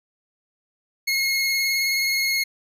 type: tone with vibrato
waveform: 25% pulse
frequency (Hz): 2163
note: C#7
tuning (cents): -43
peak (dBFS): -16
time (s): 1.07-2.44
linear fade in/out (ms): 10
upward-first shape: sine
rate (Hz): 19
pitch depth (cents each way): 17
effects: none